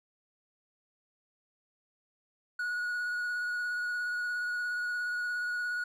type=tone with vibrato; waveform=triangle; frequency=1457 Hz; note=F#6; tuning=27 cents flat; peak=-29 dBFS; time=2.59-5.84 s; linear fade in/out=5 ms; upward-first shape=sine; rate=17 Hz; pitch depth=16 cents each way; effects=none